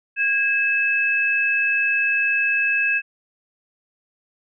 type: tone pair together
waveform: sine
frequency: 1637.9 / 2600 Hz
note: G#6 / E7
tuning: -24 / -24 cents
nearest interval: minor sixth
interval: 800 cents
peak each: -21 / -19 dBFS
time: 0.16-3.02 s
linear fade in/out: 50 ms
effects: none